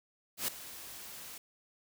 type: noise with ADSR envelope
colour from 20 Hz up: white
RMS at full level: -32 dBFS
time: 0.37-1.38 s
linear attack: 110 ms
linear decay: 5 ms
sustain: -15 dB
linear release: 5 ms
effects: none